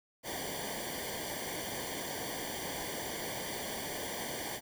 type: noise with comb filter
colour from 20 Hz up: pink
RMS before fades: -39 dBFS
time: 0.23-4.61 s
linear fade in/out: 50 ms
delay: 0.76 ms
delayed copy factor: -1
effects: none